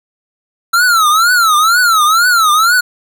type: tone with vibrato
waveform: square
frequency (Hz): 1337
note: E6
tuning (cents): +24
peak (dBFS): -8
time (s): 0.73-2.81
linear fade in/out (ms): 10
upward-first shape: triangle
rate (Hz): 2.1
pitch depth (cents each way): 210
effects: none